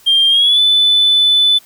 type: tone with pitch glide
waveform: triangle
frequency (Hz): 3190 to 3499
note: G7 to A7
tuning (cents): +30 to -10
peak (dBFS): -5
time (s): 0.06-1.59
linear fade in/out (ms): 20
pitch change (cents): +160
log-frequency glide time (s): 0.29-0.6
effects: tanh soft clip ceiling -5 dBFS + white hiss -46 dBFS RMS until 1.65 s